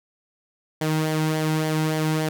sawtooth tone with flanger, 156.3 Hz, D#3, 8 cents sharp, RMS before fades -23 dBFS, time 0.81-2.29 s, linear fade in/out 5 ms, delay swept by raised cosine 0.76 to 1.76 ms, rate 3.5 Hz, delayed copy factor -0.5, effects none

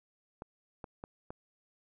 clicks, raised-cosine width 1 ms, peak -28 dBFS, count 4, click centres 0.421 / 0.842 / 1.039 / 1.305 s, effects none

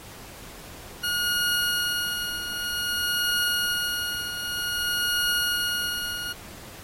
20% pulse tone with tremolo, 1440 Hz, F#6, 47 cents flat, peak -17 dBFS, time 1.03-6.33 s, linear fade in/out 10 ms, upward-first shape triangle, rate 0.53 Hz, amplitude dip 65%, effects pink hiss -44 dBFS RMS until 6.83 s + AAC 48 kbps

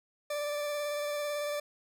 40% pulse tone with vibrato, 587.3 Hz, D5, in tune, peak -31 dBFS, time 0.3-1.6 s, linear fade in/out 5 ms, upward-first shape square, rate 18 Hz, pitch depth 13 cents each way, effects none

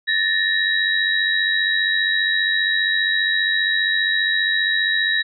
sine tone cluster, 1758 / 1853 / 3847 Hz, A6 / A#6 / B7, -2 / -11 / -46 cents, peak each -21 dBFS, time 0.07-5.23 s, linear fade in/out 20 ms, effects none

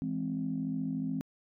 sine chord, E augmented, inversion none, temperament equal, 164.81 / 207.7 / 261.6 Hz, E3 / G#3 / B#3, 0 / 0 / 0 cents, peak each -36 / -37 / -33 dBFS, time 0.02-1.21 s, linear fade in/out 0 ms, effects tanh soft clip ceiling -22 dBFS

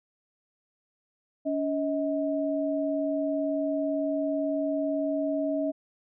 sine tone pair together, 283.8 / 634.2 Hz, C#4 / D#5, +41 / +33 cents, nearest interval octave + major second, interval 1392 cents, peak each -28 dBFS, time 1.45-5.72 s, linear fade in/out 20 ms, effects none

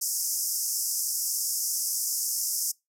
pink band-pass noise, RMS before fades -29 dBFS, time 0.01-2.72 s, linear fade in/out 10 ms, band 5100 to 15000 Hz, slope 96 dB/octave, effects noise-tail reverb RT60 0.2 s tail -24 dB re dry

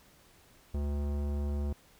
sine tone with tanh clipping, 72.1 Hz, D2, 31 cents flat, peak -32 dBFS, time 0.74-1.73 s, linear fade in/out 5 ms, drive 18 dB, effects pink hiss -61 dBFS RMS until 1.99 s

